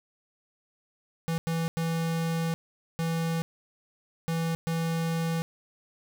square tone bursts at uneven times, 164.81 Hz, E3, in tune, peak -27 dBFS, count 6, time 1.28-1.38 / 1.47-1.68 / 1.77-2.54 / 2.99-3.42 / 4.28-4.55 / 4.67-5.42 s, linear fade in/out 0 ms, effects none

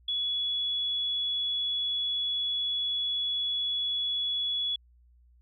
sine tone, 3389 Hz, G#7, 34 cents sharp, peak -27 dBFS, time 0.08-4.76 s, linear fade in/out 5 ms, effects added 60 Hz sine -57 dBFS peak until 5.41 s

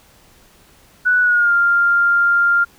sine tone with pitch glide, 1480 to 1396.9 Hz, F#6 to F6, 0 to 0 cents, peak -11 dBFS, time 1.05-2.65 s, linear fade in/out 20 ms, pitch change -100 cents, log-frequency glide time 1.21-1.53 s, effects pink hiss -50 dBFS RMS until 2.78 s

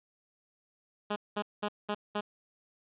10% pulse tone bursts, 207.7 Hz, G#3, in tune, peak -22 dBFS, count 5, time 1.1-2.21 s, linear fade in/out 10 ms, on 62 ms, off 200 ms, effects resampled to 8000 Hz + 10-bit

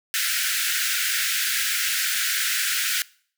pink high-pass noise, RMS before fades -24 dBFS, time 0.14-3.02 s, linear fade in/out 0 ms, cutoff 1400 Hz, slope 96 dB/octave, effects noise-tail reverb RT60 0.5 s tail -22 dB re dry

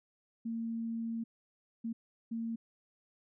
sine tone bursts at uneven times, 228.5 Hz, A#3, 34 cents flat, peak -34 dBFS, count 3, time 0.45-1.24 / 1.84-1.93 / 2.31-2.56 s, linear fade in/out 10 ms, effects none

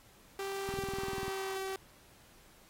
sawtooth tone with pitch glide, 392 to 384.2 Hz, G4 to G4, 0 to -35 cents, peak -32 dBFS, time 0.39-1.76 s, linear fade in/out 2 ms, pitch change -35 cents, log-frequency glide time 0.73-1.58 s
click train, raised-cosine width 3 ms, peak -28 dBFS, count 13, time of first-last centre 0.69-1.281 s, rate 20.3 Hz
effects pink hiss -61 dBFS RMS until 2.69 s + AAC 48 kbps

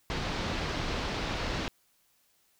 pink low-pass noise, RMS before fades -33 dBFS, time 0.1-1.68 s, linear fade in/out 0 ms, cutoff 5000 Hz, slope 24 dB/octave, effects white hiss -69 dBFS RMS until 2.59 s

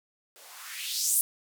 violet noise with band-pass filter sweep, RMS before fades -31 dBFS, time 0.36-1.21 s, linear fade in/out 0 ms, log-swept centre 440 to 11000 Hz, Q 2.8, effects none

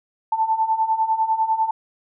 sine beating tone pair, 880 / 890 Hz, A5 / A5, 0 / +20 cents, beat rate 10 Hz, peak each -23 / -19 dBFS, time 0.32-1.71 s, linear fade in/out 5 ms, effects none

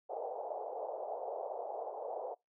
white band-pass noise, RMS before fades -41 dBFS, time 0.09-2.35 s, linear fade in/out 20 ms, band 450 to 800 Hz, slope 48 dB/octave, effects noise-tail reverb RT60 0.2 s tail -25 dB re dry

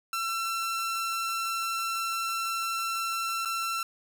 sawtooth tone with dropouts, 1347 Hz, E6, 37 cents sharp, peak -25 dBFS, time 0.13-3.83 s, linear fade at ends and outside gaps 2 ms, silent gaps 3.45-3.456 s, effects none

